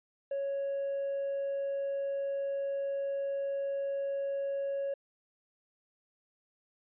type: tone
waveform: triangle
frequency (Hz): 554.4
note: C#5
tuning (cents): 0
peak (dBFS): -28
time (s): 0.31-4.94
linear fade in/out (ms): 5
effects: tanh soft clip ceiling -27 dBFS + resampled to 8000 Hz